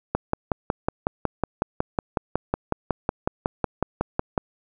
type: click train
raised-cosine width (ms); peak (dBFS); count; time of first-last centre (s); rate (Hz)
1; -7; 24; 0.15-4.378; 5.44
effects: none